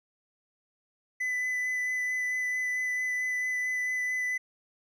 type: tone with vibrato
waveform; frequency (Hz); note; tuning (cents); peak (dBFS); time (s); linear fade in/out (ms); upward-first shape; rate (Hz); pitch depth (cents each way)
triangle; 2002; B6; +23; -26; 1.2-4.38; 10; sine; 4.5; 9
effects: none